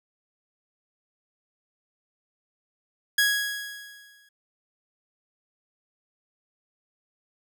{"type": "tone with exponential decay", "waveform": "sawtooth", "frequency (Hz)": 1661.2, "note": "G#6", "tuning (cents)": 0, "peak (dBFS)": -14, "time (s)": [3.18, 4.29], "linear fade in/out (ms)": 5, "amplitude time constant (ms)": 240, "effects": []}